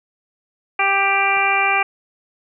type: harmonic tone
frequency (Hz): 393.5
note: G4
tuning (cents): +7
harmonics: 1 / 2 / 3 / 4 / 5 / 6 / 7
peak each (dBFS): -29 / -20 / -22 / -25 / -26 / -18 / -26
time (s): 0.79-1.83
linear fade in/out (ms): 5
type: clicks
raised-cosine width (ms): 1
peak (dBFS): -26 / -35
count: 2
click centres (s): 1.371 / 1.451
effects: none